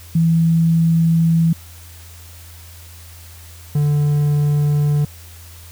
sine / triangle tone pair in turn, 164.81 / 146.83 Hz, E3 / D3, 0 / 0 cents, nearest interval major second, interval 200 cents, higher first, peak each -11 dBFS, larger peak neither, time 0.15-1.53 / 3.75-5.05 s, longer first, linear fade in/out 5 ms, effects added 84 Hz sine -38 dBFS peak until 5.71 s + white hiss -43 dBFS RMS until 5.71 s

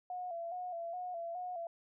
sine tone with vibrato, 700 Hz, F5, 4 cents sharp, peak -38 dBFS, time 0.1-1.67 s, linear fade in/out 2 ms, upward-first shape square, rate 2.4 Hz, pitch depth 60 cents each way, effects none

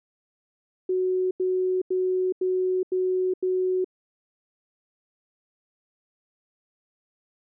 sine tone bursts, 370 Hz, F#4, in tune, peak -21 dBFS, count 6, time 0.89-3.845 s, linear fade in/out 5 ms, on 420 ms, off 87 ms, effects none

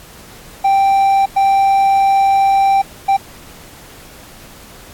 triangle tone bursts at uneven times, 784 Hz, G5, in tune, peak -7 dBFS, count 3, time 0.64-1.26 / 1.36-2.82 / 3.08-3.17 s, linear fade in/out 10 ms, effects pink hiss -39 dBFS RMS until 4.93 s + AAC 64 kbps

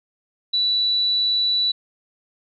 sine tone, 3951 Hz, B7, in tune, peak -17 dBFS, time 0.53-1.72 s, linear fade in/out 10 ms, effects none

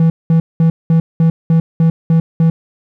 triangle tone bursts, 163.6 Hz, E3, 13 cents flat, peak -5 dBFS, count 9, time 0-2.5 s, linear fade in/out 2 ms, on 100 ms, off 200 ms, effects none

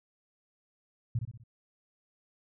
sine tone with echo, 116.54 Hz, A#2, in tune, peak -26 dBFS, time 1.15-1.19 s, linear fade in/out 5 ms, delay 62 ms, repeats 4, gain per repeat -6 dB, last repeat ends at 1.438 s, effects none

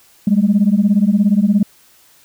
sine beating tone pair, 196 / 213 Hz, G3 / G#3, 0 / +44 cents, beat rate 17 Hz, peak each -12 dBFS, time 0.27-1.63 s, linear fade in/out 5 ms, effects tanh soft clip ceiling -4 dBFS + white hiss -50 dBFS RMS until 2.24 s

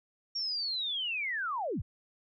sine linear sweep, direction down, 5588 to 38.06 Hz, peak -31 dBFS, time 0.35-1.82 s, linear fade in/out 10 ms, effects none

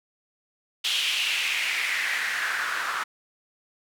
white noise with band-pass filter sweep, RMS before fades -27 dBFS, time 0.84-3.04 s, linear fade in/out 10 ms, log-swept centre 3200 to 1300 Hz, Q 3.9, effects none

